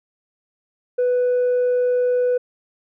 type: tone with tanh clipping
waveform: triangle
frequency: 495.2 Hz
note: B4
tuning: 5 cents sharp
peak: -16 dBFS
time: 0.98-2.38 s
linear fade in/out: 10 ms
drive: 6 dB
effects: none